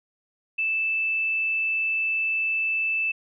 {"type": "tone", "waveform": "sine", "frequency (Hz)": 2637, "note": "E7", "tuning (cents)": 0, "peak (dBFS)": -22, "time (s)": [0.58, 3.12], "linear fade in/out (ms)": 10, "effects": []}